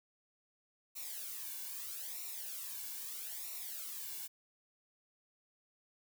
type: noise with flanger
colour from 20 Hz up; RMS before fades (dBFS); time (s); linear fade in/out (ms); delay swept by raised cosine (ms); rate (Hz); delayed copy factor
blue; -44; 0.95-4.28; 20; 0.62 to 1.59; 0.78; -0.8
effects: none